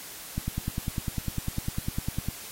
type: click train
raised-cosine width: 5 ms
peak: -16 dBFS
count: 20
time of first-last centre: 0.38-2.286 s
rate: 9.97 Hz
effects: white hiss -42 dBFS RMS until 2.51 s + AAC 48 kbps